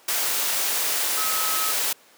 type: tone in noise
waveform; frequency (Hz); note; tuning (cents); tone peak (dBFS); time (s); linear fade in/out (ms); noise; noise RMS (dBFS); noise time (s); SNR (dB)
sine; 1281; E6; -50; -29; 1.17-1.72; 5; white; -24; 0.08-1.93; -8
effects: pink hiss -53 dBFS RMS until 2.17 s + high-pass 400 Hz 12 dB/octave